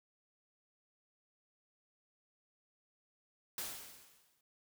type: noise with exponential decay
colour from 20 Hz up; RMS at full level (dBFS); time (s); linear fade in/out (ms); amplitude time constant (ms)
white; -39; 3.58-4.41; 2; 180
effects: none